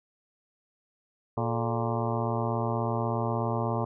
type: harmonic tone with a mistuned harmonic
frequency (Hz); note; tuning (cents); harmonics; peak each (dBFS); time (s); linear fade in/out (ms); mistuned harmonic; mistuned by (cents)
116.54; A#2; 0; 1 / 2 / 3 / 4 / 5 / 6 / 7 / 8 / 9 / 10; -30 / -34 / -37 / -35 / -36 / -36 / -38 / -38 / -37 / -42; 1.37-3.85; 5; 4; -110
effects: none